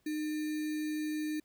sine tone with sample-and-hold, 306.2 Hz, D#4, 28 cents flat, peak -32 dBFS, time 0.06-1.4 s, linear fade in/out 5 ms, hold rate 2100 Hz, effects pink hiss -74 dBFS RMS until 1.44 s

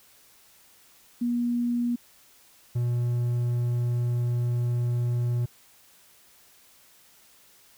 sine / triangle tone pair in turn, 240 / 120.76 Hz, B3 / B2, -49 / -38 cents, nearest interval octave, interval 1189 cents, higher first, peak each -23 / -21 dBFS, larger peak second, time 1.21-1.96 / 2.75-5.46 s, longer second, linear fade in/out 10 ms, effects white hiss -57 dBFS RMS until 7.77 s

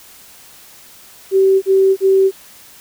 sine tone bursts, 385.1 Hz, G4, 31 cents flat, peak -8 dBFS, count 3, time 1.31-2.314 s, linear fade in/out 50 ms, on 310 ms, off 37 ms, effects white hiss -42 dBFS RMS until 2.8 s

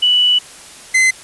sine / 45% pulse tone pair in turn, 2960 / 2052 Hz, F#7 / C7, 0 / -34 cents, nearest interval tritone, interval 634 cents, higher first, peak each -9 dBFS, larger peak neither, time 0.02-0.39 / 0.94-1.11 s, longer first, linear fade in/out 10 ms, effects white hiss -37 dBFS RMS until 1.23 s + resampled to 24000 Hz

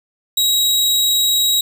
sawtooth tone, 3831 Hz, A#7, 47 cents sharp, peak -10 dBFS, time 0.37-1.61 s, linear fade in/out 5 ms, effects none

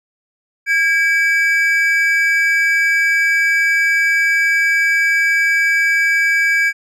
triangle tone pair together, 1630.6 / 2300 Hz, G#6 / D7, -32 / -37 cents, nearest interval tritone, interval 595 cents, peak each -13 dBFS, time 0.66-6.73 s, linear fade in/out 50 ms, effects resampled to 32000 Hz

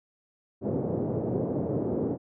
white band-pass noise, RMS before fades -29 dBFS, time 0.61-2.18 s, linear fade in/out 50 ms, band 100 to 490 Hz, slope 24 dB/octave, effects none

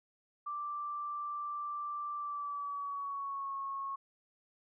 sine tone with pitch glide, 1174.7 to 1096 Hz, D6 to C#6, 0 to -20 cents, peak -36 dBFS, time 0.46-3.96 s, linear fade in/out 10 ms, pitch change -120 cents, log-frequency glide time 2.16-3.54 s, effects none

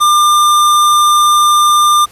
square tone, 1198 Hz, D6, 34 cents sharp, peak -7 dBFS, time 0-2.06 s, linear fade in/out 20 ms, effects pink hiss -41 dBFS RMS until 2.11 s + resampled to 32000 Hz

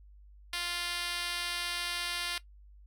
5% pulse tone with band-pass filter, 349.2 Hz, F4, in tune, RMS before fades -35 dBFS, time 0.53-2.38 s, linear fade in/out 2 ms, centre 4900 Hz, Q 0.51, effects noise-tail reverb RT60 0.1 s tail -17 dB re dry + added 50 Hz sine -52 dBFS peak until 2.86 s

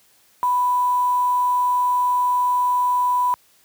sine tone with quantisation, 990 Hz, B5, 4 cents sharp, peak -16 dBFS, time 0.43-3.34 s, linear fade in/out 0 ms, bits 6, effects white hiss -57 dBFS RMS until 3.64 s + high-pass 60 Hz 12 dB/octave

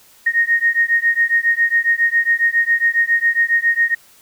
sine beating tone pair, 1856 / 1863.3 Hz, A#6 / A#6, -8 / -1 cents, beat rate 7.3 Hz, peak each -16 dBFS, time 0.26-3.95 s, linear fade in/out 10 ms, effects white hiss -49 dBFS RMS until 4.21 s

